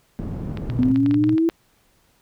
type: low-pass noise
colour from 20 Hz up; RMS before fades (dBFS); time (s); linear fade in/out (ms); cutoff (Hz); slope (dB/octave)
white; -29; 0.19-0.92; 0; 200; 12
type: clicks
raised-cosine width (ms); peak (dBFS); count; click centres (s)
0.3; -18; 11; 0.573 / 0.7 / 0.832 / 0.96 / 1.062 / 1.111 / 1.143 / 1.24 / 1.293 / 1.381 / 1.498
type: tone with tremolo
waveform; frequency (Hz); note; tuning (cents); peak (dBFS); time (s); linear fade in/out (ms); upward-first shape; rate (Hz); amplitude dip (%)
sine; 118; A#2; +22; -22; 0.68-1.36; 20; square; 17; 30
type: linear sweep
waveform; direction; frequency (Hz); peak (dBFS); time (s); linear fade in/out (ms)
sine; up; 247.2 to 335.1; -15; 0.79-1.49; 0
effects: pink hiss -61 dBFS RMS until 2.21 s